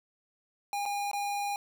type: tone with dropouts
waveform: square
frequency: 812 Hz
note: G#5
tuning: 39 cents flat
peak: -31 dBFS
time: 0.73-1.56 s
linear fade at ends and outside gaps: 1 ms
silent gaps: 0.855-0.86 / 1.114-1.132 s
effects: none